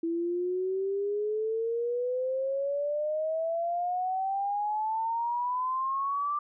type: exponential sweep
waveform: sine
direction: up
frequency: 329.6 to 1183 Hz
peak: -27 dBFS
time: 0.03-6.39 s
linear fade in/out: 5 ms
effects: none